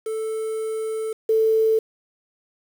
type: tone pair in turn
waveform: triangle / sine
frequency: 440 / 442.3 Hz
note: A4 / A4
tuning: 0 / +9 cents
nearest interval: unison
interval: 9 cents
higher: second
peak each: -22 / -15 dBFS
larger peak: second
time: 0.06-1.13 / 1.29-1.79 s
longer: first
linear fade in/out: 5 ms
effects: 7-bit